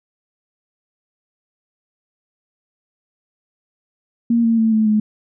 sine tone with pitch steps, 233.5 / 228.3 / 223.2 / 218.2 / 213.4 Hz, A#3 / A#3 / A3 / A3 / G#3, +3 / -36 / +25 / -14 / +47 cents, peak -12 dBFS, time 4.3-5 s, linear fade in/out 5 ms, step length 140 ms, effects none

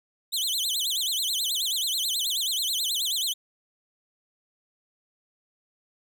sawtooth tone with vibrato, 3540 Hz, A7, 10 cents sharp, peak -22 dBFS, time 0.32-3.34 s, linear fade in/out 20 ms, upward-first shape sine, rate 9.3 Hz, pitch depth 300 cents each way, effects none

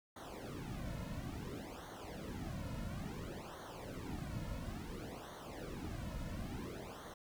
brown noise with flanger, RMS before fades -45 dBFS, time 0.16-7.14 s, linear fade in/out 5 ms, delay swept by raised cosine 0.39 to 2.59 ms, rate 0.58 Hz, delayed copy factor -0.95, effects none

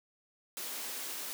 white high-pass noise, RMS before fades -40 dBFS, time 0.57-1.33 s, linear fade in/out 0 ms, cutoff 220 Hz, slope 24 dB/octave, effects none

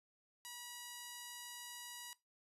5% pulse tone, 967 Hz, B5, 37 cents flat, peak -36 dBFS, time 0.45-2.13 s, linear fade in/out 0 ms, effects noise-tail reverb RT60 0.2 s tail -19 dB re dry + resampled to 32000 Hz

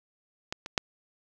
clicks, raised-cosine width 0.2 ms, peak -15 / -20 / -6 dBFS, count 3, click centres 0.525 / 0.661 / 0.778 s, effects none

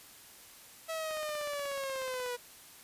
sawtooth linear sweep, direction down, 652 to 483.9 Hz, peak -31 dBFS, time 0.88-2.37 s, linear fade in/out 20 ms
click train, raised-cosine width 0.3 ms, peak -31 dBFS, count 20, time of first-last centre 1.11-2.262 s, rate 16.5 Hz
effects white hiss -54 dBFS RMS until 2.83 s + resampled to 32000 Hz

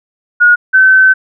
sine tone pair in turn, 1444 / 1529.9 Hz, F#6 / G6, -43 / -43 cents, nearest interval minor second, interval 100 cents, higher second, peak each -3 dBFS, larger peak neither, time 0.4-0.56 / 0.73-1.14 s, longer second, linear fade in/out 20 ms, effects none

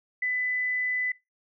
sine tone, 2000 Hz, B6, 21 cents sharp, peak -25 dBFS, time 0.22-1.12 s, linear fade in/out 5 ms, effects noise-tail reverb RT60 0.2 s tail -20 dB re dry

